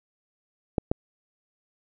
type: clicks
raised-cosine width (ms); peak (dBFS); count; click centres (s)
2; -9; 2; 0.782 / 0.915
effects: none